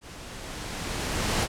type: noise with level ramp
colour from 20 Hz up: pink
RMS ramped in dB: -44 to -24 dBFS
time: 0.01-1.48 s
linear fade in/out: 50 ms
effects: low-pass 9000 Hz 12 dB/octave